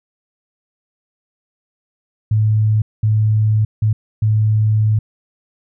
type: tone bursts at uneven times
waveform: sine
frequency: 108 Hz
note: A2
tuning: 32 cents flat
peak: -11 dBFS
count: 4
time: 2.31-2.82 / 3.03-3.65 / 3.82-3.93 / 4.22-4.99 s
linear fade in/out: 5 ms
effects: none